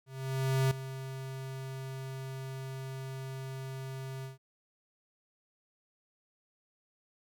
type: tone with ADSR envelope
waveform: square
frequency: 132.9 Hz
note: C3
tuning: 27 cents sharp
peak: -25 dBFS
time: 0.06-4.38 s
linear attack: 650 ms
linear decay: 5 ms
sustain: -14 dB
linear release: 140 ms
effects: none